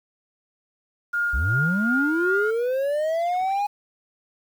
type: tone with tremolo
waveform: sine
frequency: 1417 Hz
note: F6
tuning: 25 cents sharp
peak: -20 dBFS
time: 1.13-2.51 s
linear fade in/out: 10 ms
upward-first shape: sine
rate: 2.7 Hz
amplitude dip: 45%
type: linear sweep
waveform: triangle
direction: up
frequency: 51.91 to 830 Hz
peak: -19 dBFS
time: 1.33-3.67 s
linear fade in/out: 10 ms
effects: 8-bit